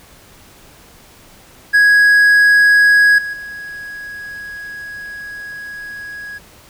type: tone with level steps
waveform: triangle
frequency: 1661.2 Hz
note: G#6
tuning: in tune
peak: -5 / -19 / -25 dBFS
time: 1.73-6.39 s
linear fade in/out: 20 ms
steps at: 3.18 / 3.33 s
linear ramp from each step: 5 ms
effects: pink hiss -44 dBFS RMS until 6.69 s